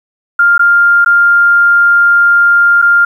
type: tone with dropouts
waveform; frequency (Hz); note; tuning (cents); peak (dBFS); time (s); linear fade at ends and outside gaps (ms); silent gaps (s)
sine; 1400; F6; +4; -4; 0.39-3.05; 5; 0.58-0.593 / 1.047-1.06 / 2.818-2.823
effects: 7-bit